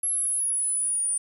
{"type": "exponential sweep", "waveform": "sine", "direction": "down", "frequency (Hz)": [11175, 9300], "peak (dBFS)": -23, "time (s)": [0.03, 1.18], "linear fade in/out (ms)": 5, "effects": ["9-bit"]}